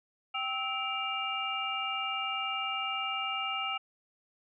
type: tone cluster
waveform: sine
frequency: 781 / 1299 / 2339 / 2809 Hz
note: G5 / E6 / D7 / F7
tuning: -7 / -26 / -8 / +9 cents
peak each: -38 / -36 / -38 / -35 dBFS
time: 0.34-3.78 s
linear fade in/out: 10 ms
effects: none